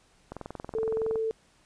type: click train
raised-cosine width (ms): 1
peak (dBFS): -23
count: 19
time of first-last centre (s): 0.32-1.157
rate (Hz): 21.5
type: tone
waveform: sine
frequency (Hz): 444.5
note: A4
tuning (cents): +18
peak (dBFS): -26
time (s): 0.75-1.31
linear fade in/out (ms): 0
effects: pink hiss -63 dBFS RMS until 1.65 s + resampled to 22050 Hz